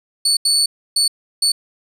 30% pulse tone bursts at uneven times, 4463 Hz, C#8, 11 cents sharp, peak -10 dBFS, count 4, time 0.25-0.37 / 0.45-0.66 / 0.96-1.08 / 1.42-1.52 s, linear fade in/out 5 ms, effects resampled to 32000 Hz + 8-bit

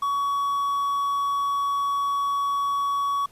triangle tone with quantisation, 1125 Hz, C#6, 25 cents sharp, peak -20 dBFS, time 0.02-3.26 s, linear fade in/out 5 ms, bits 8, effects pink hiss -56 dBFS RMS until 3.31 s + resampled to 32000 Hz

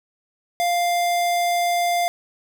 square tone, 698.5 Hz, F5, in tune, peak -19 dBFS, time 0.6-2.08 s, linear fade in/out 0 ms, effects none

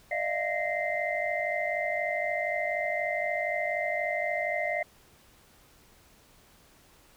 sine tone cluster, 601 / 645 / 698 / 1876 / 2074 Hz, D5 / E5 / F5 / A#6 / C7, +40 / -38 / -1 / +11 / -16 cents, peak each -33 / -36 / -33 / -37 / -32 dBFS, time 0.11-4.83 s, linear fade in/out 5 ms, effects pink hiss -59 dBFS RMS until 7.16 s

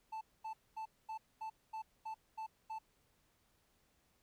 triangle tone bursts, 880 Hz, A5, in tune, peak -39 dBFS, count 9, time 0.12-2.788 s, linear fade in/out 10 ms, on 92 ms, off 230 ms, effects pink hiss -75 dBFS RMS until 4.22 s

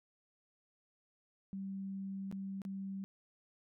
sine tone with dropouts, 194.2 Hz, G3, 16 cents flat, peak -39 dBFS, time 1.53-3.04 s, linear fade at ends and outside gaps 0 ms, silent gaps 2.314-2.325 / 2.618-2.651 s, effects none

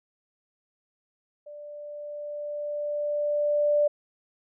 sine tone with level ramp, 589 Hz, D5, 5 cents sharp, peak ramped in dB -40 to -18 dBFS, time 1.46-3.88 s, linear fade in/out 10 ms, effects none

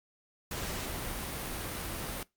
pink noise, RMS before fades -37 dBFS, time 0.51-2.23 s, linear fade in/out 2 ms, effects noise-tail reverb RT60 0.2 s tail -22 dB re dry + Opus 48 kbps

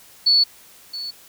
sine tone with echo, 4435 Hz, C#8, in tune, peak -12 dBFS, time 0.26-0.44 s, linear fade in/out 10 ms, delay 670 ms, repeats 1, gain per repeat -15 dB, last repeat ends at 1.11 s, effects white hiss -48 dBFS RMS until 1.28 s

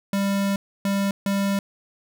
square tone bursts at uneven times, 198.1 Hz, G3, 18 cents sharp, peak -21 dBFS, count 3, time 0.13-0.56 / 0.85-1.11 / 1.26-1.59 s, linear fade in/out 2 ms, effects none

